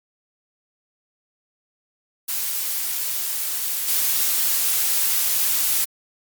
blue noise with level steps, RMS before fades -25 / -20 dBFS, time 2.28-5.85 s, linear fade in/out 10 ms, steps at 3.88 s, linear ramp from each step 2 ms, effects Opus 48 kbps

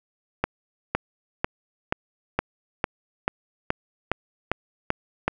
accelerating click train, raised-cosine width 0.5 ms, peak -6 dBFS, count 12, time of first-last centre 0.44-5.28 s, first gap 510 ms, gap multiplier 0.97, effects none

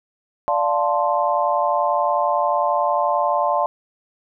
sine chord, D minor seventh, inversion none, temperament equal, 587.3 / 698.5 / 880 / 1046.5 Hz, D5 / F5 / A5 / C6, 0 / 0 / 0 / 0 cents, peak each -22 dBFS, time 0.48-3.66 s, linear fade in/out 0 ms, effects none

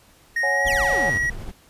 triangle tone with pitch glide, 1864.7 to 1913.8 Hz, A#6 to A#6, 0 to +45 cents, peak -18 dBFS, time 0.36-1.3 s, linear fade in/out 5 ms, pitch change +45 cents, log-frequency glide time 0.48-0.71 s
sine chord, C# suspended fourth, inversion none, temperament equal, 554.4 / 740 / 830.6 Hz, C#5 / F#5 / G#5, 0 / 0 / 0 cents, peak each -25 / -28 / -28 dBFS, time 0.43-1.1 s, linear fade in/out 5 ms
brown noise with tremolo, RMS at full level -31 dBFS, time 0.64-1.52 s, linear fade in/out 20 ms, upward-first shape sine, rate 12 Hz, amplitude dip 30%
sawtooth exponential sweep, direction down, 3694 to 76.9 Hz, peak -24 dBFS, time 0.66-1.19 s, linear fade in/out 20 ms
effects pink hiss -54 dBFS RMS until 1.69 s + resampled to 32000 Hz

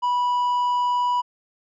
triangle tone, 981 Hz, B5, 12 cents flat, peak -17 dBFS, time 0.02-1.22 s, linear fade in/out 20 ms, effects resampled to 16000 Hz

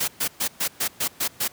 white noise bursts, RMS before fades -24 dBFS, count 8, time 0-1.48 s, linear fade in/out 10 ms, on 80 ms, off 120 ms, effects pink hiss -50 dBFS RMS until 1.52 s + high-pass 100 Hz 12 dB/octave

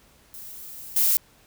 violet noise with level steps, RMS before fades -40 / -20 dBFS, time 0.34-1.17 s, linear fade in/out 0 ms, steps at 0.96 s, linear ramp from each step 5 ms, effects pink hiss -57 dBFS RMS until 1.46 s

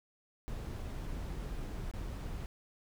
brown noise with dropouts, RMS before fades -40 dBFS, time 0.48-2.46 s, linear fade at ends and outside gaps 0 ms, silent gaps 1.913-1.937 s, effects none

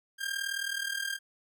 sawtooth tone with amplitude modulation, 1601 Hz, G6, 36 cents sharp, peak -25 dBFS, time 0.18-1.19 s, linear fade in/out 50 ms, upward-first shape sine, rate 39.1 Hz, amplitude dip 75%, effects none

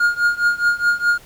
triangle tone with tremolo, 1422 Hz, F6, 31 cents sharp, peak -9 dBFS, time 0-1.18 s, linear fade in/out 5 ms, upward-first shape triangle, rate 4.8 Hz, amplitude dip 95%, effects pink hiss -46 dBFS RMS until 1.25 s

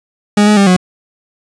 40% pulse tone with pitch steps, 207 / 210.5 / 198.8 / 182.4 Hz, G#3 / G#3 / G3 / F#3, -5 / +24 / +25 / -24 cents, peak -5 dBFS, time 0.37-0.766 s, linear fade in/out 5 ms, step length 99 ms, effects resampled to 22050 Hz + 7-bit

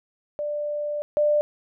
sine tone pair in turn, 591 / 594.3 Hz, D5 / D5, +11 / +20 cents, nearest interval unison, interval 9 cents, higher second, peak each -25 / -17 dBFS, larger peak second, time 0.39-1.02 / 1.17-1.41 s, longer first, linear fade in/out 0 ms, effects none

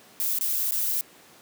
violet noise with dropouts, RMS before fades -26 dBFS, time 0.2-1.01 s, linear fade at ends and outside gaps 0 ms, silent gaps 0.387-0.41 / 0.709-0.72 s, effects pink hiss -52 dBFS RMS until 1.41 s + high-pass 200 Hz 12 dB/octave

